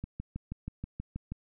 click train, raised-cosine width 5 ms, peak -24 dBFS, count 9, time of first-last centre 0.04-1.32 s, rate 6.25 Hz, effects none

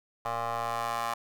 20% pulse ring-modulated tone, 116.54 Hz, A#2, in tune, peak -22 dBFS, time 0.25-1.14 s, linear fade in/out 5 ms, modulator 932 Hz, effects none

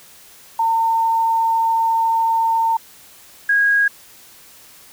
sine tone pair in turn, 907 / 1641.5 Hz, A#5 / G#6, -48 / -21 cents, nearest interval minor seventh, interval 1027 cents, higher second, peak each -14 / -12 dBFS, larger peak second, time 0.59-2.77 / 3.49-3.88 s, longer first, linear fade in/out 5 ms, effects white hiss -45 dBFS RMS until 4.92 s

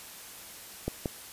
clicks, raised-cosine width 2 ms, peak -16 dBFS, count 2, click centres 0.88 / 1.058 s, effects white hiss -46 dBFS RMS until 1.32 s + resampled to 32000 Hz

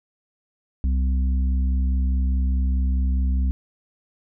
harmonic tone, 64.8 Hz, C2, 16 cents flat, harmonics 1 / 3 / 4, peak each -18 / -32 / -36 dBFS, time 0.84-3.51 s, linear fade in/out 0 ms, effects none

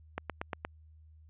click train, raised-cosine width 0.5 ms, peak -19 dBFS, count 5, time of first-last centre 0.18-0.649 s, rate 8.52 Hz, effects added 78 Hz sine -54 dBFS peak until 1.29 s + resampled to 8000 Hz

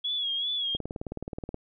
sine tone with vibrato, 3342 Hz, G#7, 10 cents sharp, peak -27 dBFS, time 0.04-0.77 s, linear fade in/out 10 ms, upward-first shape sine, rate 2.6 Hz, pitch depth 67 cents each way
click train, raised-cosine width 2 ms, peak -21 dBFS, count 16, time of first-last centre 0.75-1.544 s, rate 18.9 Hz
effects none

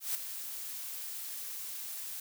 blue noise with ADSR envelope, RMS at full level -32 dBFS, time 0-2.2 s, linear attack 150 ms, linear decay 3 ms, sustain -9 dB, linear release 3 ms, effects none

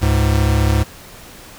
square tone pair together, 70.7 / 105.33 Hz, C#2 / G#2, +35 / +25 cents, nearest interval perfect fifth, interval 690 cents, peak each -16 dBFS, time 0.01-0.84 s, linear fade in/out 20 ms, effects pink hiss -39 dBFS RMS until 1.58 s

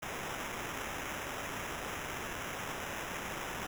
blue noise with sample-and-hold, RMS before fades -40 dBFS, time 0.02-3.67 s, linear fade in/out 10 ms, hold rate 4410 Hz, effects none

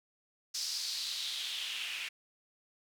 white noise with band-pass filter sweep, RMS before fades -38 dBFS, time 0.54-2.09 s, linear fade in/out 10 ms, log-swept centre 5300 to 2500 Hz, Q 3.8, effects none

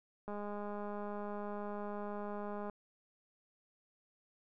click train, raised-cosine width 1 ms, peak -30 dBFS, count 499, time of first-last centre 0.28-2.697 s, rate 206 Hz, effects none

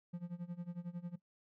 triangle tone with tremolo, 174.61 Hz, F3, in tune, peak -36 dBFS, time 0.13-1.16 s, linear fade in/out 10 ms, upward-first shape sine, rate 11 Hz, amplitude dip 90%, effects noise-tail reverb RT60 0.1 s tail -17 dB re dry

